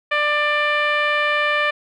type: tone with low-pass filter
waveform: 10% pulse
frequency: 593 Hz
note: D5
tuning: 17 cents sharp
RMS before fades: -19 dBFS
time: 0.11-1.71 s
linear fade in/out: 10 ms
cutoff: 2200 Hz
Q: 1.6
effects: none